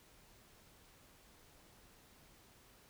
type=silence; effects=pink hiss -64 dBFS RMS until 2.89 s